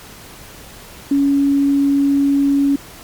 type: tone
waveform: sine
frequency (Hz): 280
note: C#4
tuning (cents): +18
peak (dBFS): -11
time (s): 1.11-2.76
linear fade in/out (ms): 5
effects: pink hiss -38 dBFS RMS until 3.03 s + MP3 96 kbps